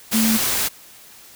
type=tone in noise; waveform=sine; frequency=222.2 Hz; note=A3; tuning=17 cents sharp; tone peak=-16 dBFS; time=0.13-0.38 s; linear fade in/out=20 ms; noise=white; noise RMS=-21 dBFS; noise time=0.11-0.69 s; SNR=+2 dB; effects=white hiss -45 dBFS RMS until 1.35 s